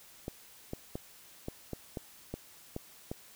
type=clicks; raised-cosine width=2 ms; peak=-23 dBFS; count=9; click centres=0.281 / 0.734 / 0.955 / 1.484 / 1.733 / 1.972 / 2.34 / 2.764 / 3.115 s; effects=white hiss -56 dBFS RMS until 3.35 s